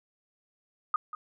sine tone with echo, 1238 Hz, D#6, 9 cents flat, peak -22 dBFS, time 0.94-0.96 s, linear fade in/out 2 ms, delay 190 ms, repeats 1, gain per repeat -13 dB, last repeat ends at 1.15 s, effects none

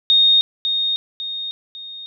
sine tone with echo, 3700 Hz, A#7, 14 cents flat, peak -10 dBFS, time 0.1-0.41 s, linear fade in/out 0 ms, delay 550 ms, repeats 3, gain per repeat -7 dB, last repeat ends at 2.06 s, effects none

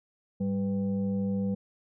sine tone with frequency modulation, 196 Hz, G3, in tune, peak -26 dBFS, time 0.4-1.55 s, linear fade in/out 10 ms, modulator 299 Hz, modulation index 0.58, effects none

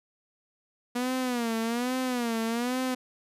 sawtooth tone with vibrato, 240.9 Hz, B3, 43 cents flat, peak -23 dBFS, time 0.95-2.95 s, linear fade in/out 10 ms, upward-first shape sine, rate 1.2 Hz, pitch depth 120 cents each way, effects resampled to 32000 Hz

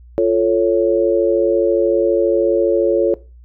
sine chord, F augmented, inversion none, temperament equal with one note detuned, 347.6 / 440 / 554.4 Hz, F4 / A4 / C#5, -8 / 0 / 0 cents, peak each -16 dBFS, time 0.18-3.14 s, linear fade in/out 0 ms, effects noise-tail reverb RT60 0.3 s tail -19 dB re dry + added 60 Hz sine -39 dBFS peak until 3.44 s

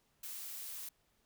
blue noise, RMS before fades -45 dBFS, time 0.23-0.89 s, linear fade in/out 5 ms, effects pink hiss -75 dBFS RMS until 1.25 s

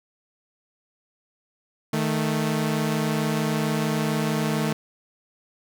sawtooth tone pair together, 155.56 / 220 Hz, D#3 / A3, 0 / 0 cents, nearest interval tritone, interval 600 cents, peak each -21 dBFS, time 1.93-4.73 s, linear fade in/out 5 ms, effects none

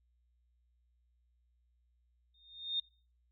sine tone with exponential growth, 3664 Hz, A#7, 31 cents flat, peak -29 dBFS, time 2.34-2.8 s, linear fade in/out 5 ms, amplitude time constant 100 ms, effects noise-tail reverb RT60 0.4 s tail -23 dB re dry + added 60 Hz sine -70 dBFS peak until 3.31 s

